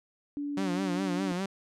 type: tone with pitch glide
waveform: sine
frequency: 288.1 to 289.8 Hz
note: D4 to D4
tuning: -33 to -23 cents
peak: -31 dBFS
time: 0.37-1.32 s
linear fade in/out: 0 ms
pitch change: +10 cents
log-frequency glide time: 0.75-0.9 s
type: tone with vibrato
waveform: sawtooth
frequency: 185 Hz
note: F#3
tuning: in tune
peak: -26 dBFS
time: 0.57-1.46 s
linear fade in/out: 5 ms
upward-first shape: sine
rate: 4.9 Hz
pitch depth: 96 cents each way
effects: low-pass 8000 Hz 12 dB/octave